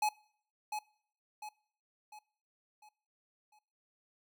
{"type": "tone with echo", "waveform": "square", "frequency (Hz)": 847, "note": "G#5", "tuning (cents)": 34, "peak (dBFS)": -29, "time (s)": [0.02, 0.09], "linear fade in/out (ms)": 5, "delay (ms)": 700, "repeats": 5, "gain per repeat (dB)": -7, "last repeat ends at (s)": 3.59, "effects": ["noise-tail reverb RT60 0.6 s tail -23 dB re dry"]}